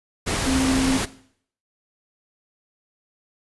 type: tone in noise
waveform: sine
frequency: 263.5 Hz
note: C4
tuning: 12 cents sharp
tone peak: -18 dBFS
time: 0.46-0.99 s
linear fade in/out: 20 ms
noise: pink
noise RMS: -24 dBFS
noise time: 0.26-1.06 s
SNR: +3 dB
effects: noise-tail reverb RT60 0.6 s tail -17 dB re dry + resampled to 24000 Hz